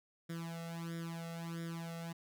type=tone with flanger; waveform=sawtooth; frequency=166.9 Hz; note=E3; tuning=22 cents sharp; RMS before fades=-43 dBFS; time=0.29-2.13 s; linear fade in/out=10 ms; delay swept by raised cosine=0.56 to 1.52 ms; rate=1.5 Hz; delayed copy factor=+0.9; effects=none